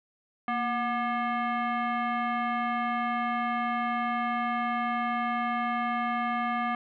sine tone with frequency modulation, 233.1 Hz, A#3, in tune, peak -26 dBFS, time 0.48-6.75 s, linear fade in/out 2 ms, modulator 964 Hz, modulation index 1.6, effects none

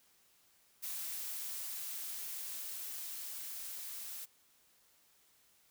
blue noise with level ramp, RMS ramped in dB -41 to -45 dBFS, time 0.82-4.26 s, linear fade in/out 20 ms, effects white hiss -69 dBFS RMS until 5.7 s

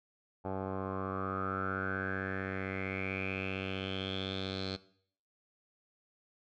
10% pulse tone with low-pass filter sweep, 95.6 Hz, G2, 43 cents flat, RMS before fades -37 dBFS, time 0.44-4.77 s, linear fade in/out 20 ms, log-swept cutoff 890 to 4200 Hz, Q 8.3, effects noise-tail reverb RT60 0.6 s tail -18 dB re dry

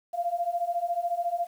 sine beating tone pair, 684 / 698 Hz, F5 / F5, -36 / -1 cents, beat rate 14 Hz, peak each -30 / -28 dBFS, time 0.13-1.47 s, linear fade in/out 20 ms, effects 9-bit

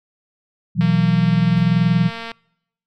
sine chord, B suspended fourth, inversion none, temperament just, 123.47 / 164.63 / 185.21 Hz, B2 / E3 / F#3, 0 / -2 / +2 cents, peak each -20 / -16 / -17 dBFS, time 0.75-2.11 s, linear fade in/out 50 ms
click train, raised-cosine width 0.3 ms, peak -15 dBFS, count 346, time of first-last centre 0.81-2.317 s, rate 229 Hz
brown noise with exponential decay, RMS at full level -34 dBFS, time 1.57-1.81 s, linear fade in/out 0 ms, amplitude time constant 51 ms
effects noise-tail reverb RT60 0.8 s tail -26 dB re dry

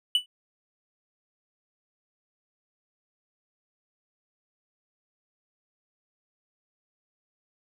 triangle tone with exponential decay, 2969 Hz, F#7, 5 cents sharp, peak -14 dBFS, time 0.15-0.26 s, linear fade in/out 2 ms, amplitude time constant 22 ms, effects none

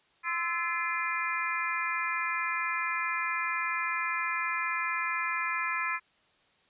harmonic tone with a mistuned harmonic, 344.4 Hz, F4, 24 cents flat, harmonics 3 / 4 / 5 / 6 / 7, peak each -35 / -35 / -35 / -35 / -35 dBFS, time 0.23-6 s, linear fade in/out 50 ms, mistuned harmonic 4, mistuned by -76 cents, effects white hiss -66 dBFS RMS until 6.69 s + resampled to 8000 Hz

